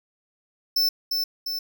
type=tone with echo; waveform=square; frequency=5300 Hz; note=E8; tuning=9 cents sharp; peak=-19 dBFS; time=0.76-0.89 s; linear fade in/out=5 ms; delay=350 ms; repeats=2; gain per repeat=-4 dB; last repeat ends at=1.59 s; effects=none